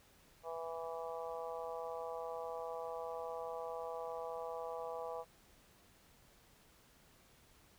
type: harmonic tone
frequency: 164.81 Hz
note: E3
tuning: in tune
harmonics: 3 / 4 / 5 / 6 / 7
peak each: -44 / -46 / -48 / -50 / -51 dBFS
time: 0.43-5.25 s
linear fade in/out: 50 ms
effects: pink hiss -66 dBFS RMS until 7.78 s

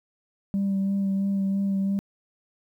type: tone with vibrato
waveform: sine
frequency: 196 Hz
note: G3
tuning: in tune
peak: -20 dBFS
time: 0.54-1.99 s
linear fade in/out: 0 ms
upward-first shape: sine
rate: 3 Hz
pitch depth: 18 cents each way
effects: tanh soft clip ceiling -20 dBFS + 10-bit

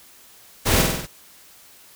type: noise with echo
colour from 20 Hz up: pink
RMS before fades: -19 dBFS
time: 0.65-0.83 s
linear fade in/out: 20 ms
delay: 48 ms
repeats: 5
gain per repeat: -3 dB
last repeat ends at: 1.07 s
effects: white hiss -49 dBFS RMS until 1.95 s

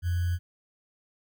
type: tone with sample-and-hold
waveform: sine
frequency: 87.31 Hz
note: F2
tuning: in tune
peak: -24 dBFS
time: 0.02-0.39 s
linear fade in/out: 50 ms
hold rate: 1575 Hz
effects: none

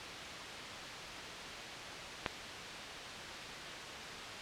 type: click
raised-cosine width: 0.3 ms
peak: -15 dBFS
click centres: 2.262 s
effects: white hiss -43 dBFS RMS until 4.41 s + low-pass 4000 Hz 12 dB/octave

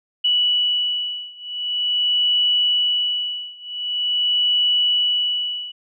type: beating tone pair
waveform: sine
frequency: 2949 / 2949.45 Hz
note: F#7 / F#7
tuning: -6 / -6 cents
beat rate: 0.45 Hz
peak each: -20 / -21 dBFS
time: 0.24-5.72 s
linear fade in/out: 10 ms
effects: none

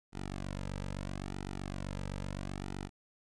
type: tone with flanger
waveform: sawtooth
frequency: 47.81 Hz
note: G1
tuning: 43 cents flat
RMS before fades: -40 dBFS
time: 0.12-2.9 s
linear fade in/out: 50 ms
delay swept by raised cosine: 1.8 to 2.79 ms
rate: 0.76 Hz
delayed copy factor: -0.9
effects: resampled to 22050 Hz + 12-bit

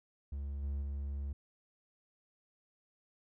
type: tone with level steps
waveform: triangle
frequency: 70.2 Hz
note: C#2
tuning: 22 cents sharp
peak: -35 / -32 / -34 dBFS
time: 0.32-1.33 s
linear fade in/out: 5 ms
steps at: 0.62 / 0.81 s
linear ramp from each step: 20 ms
effects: none

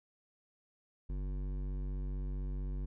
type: tone with hard clipping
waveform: sine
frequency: 47.83 Hz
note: G1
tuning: 42 cents flat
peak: -37 dBFS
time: 1.09-2.86 s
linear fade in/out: 10 ms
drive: 13 dB
effects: none

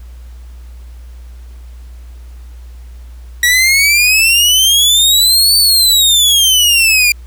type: exponential two-way sweep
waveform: sawtooth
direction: up then down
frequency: 1913 to 4565 to 2381 Hz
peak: -4 dBFS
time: 3.43-7.12 s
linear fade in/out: 2 ms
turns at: 5.57 s
effects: added 60 Hz sine -29 dBFS peak until 7.26 s + pink hiss -49 dBFS RMS until 7.26 s

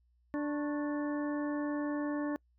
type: harmonic tone with a mistuned harmonic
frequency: 293.7 Hz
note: D4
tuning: in tune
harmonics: 1 / 2 / 3 / 4 / 5 / 6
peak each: -32 / -40 / -47 / -46 / -52 / -47 dBFS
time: 0.34-2.36 s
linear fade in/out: 0 ms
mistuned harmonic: 4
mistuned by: -110 cents
effects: noise-tail reverb RT60 0.1 s tail -26 dB re dry + added 60 Hz sine -67 dBFS peak until 2.58 s

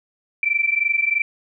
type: tone pair together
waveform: sine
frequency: 2327 / 2350 Hz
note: D7 / D7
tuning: -17 / +1 cents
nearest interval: unison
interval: 18 cents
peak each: -20 dBFS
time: 0.43-1.22 s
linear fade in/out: 2 ms
effects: none

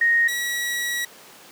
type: tone pair in turn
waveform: sine / sawtooth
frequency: 1864.7 / 1923.8 Hz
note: A#6 / B6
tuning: 0 / -46 cents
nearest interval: minor second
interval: 54 cents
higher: second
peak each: -15 / -20 dBFS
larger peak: first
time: 0.01-0.28 / 0.28-1.05 s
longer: second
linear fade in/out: 5 ms
effects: pink hiss -45 dBFS RMS until 1.51 s + high-pass 300 Hz 12 dB/octave

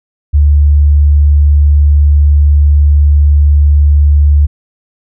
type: tone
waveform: sine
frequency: 73 Hz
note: D2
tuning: 10 cents flat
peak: -3 dBFS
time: 0.33-4.47 s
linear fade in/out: 20 ms
effects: none

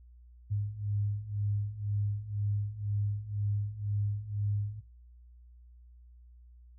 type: beating tone pair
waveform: sine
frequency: 101.6 / 103.6 Hz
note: G#2 / G#2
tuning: -38 / -4 cents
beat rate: 2 Hz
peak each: -35 / -32 dBFS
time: 0.5-4.81 s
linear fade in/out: 20 ms
effects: noise-tail reverb RT60 0.3 s tail -19 dB re dry + added 60 Hz sine -52 dBFS peak until 6.78 s

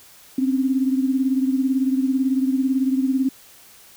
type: beating tone pair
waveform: sine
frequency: 261.6 / 279.6 Hz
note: C4 / C#4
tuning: 0 / +15 cents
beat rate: 18 Hz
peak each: -18 / -24 dBFS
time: 0.38-3.29 s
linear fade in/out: 5 ms
effects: white hiss -48 dBFS RMS until 3.96 s

